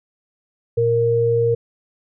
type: tone pair together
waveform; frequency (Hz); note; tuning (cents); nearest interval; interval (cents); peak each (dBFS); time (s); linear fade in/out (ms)
sine; 116.55 / 466.2; A#2 / A#4; 0 / 0; 2 octaves; 2400; -21 / -15; 0.77-1.55; 10
effects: none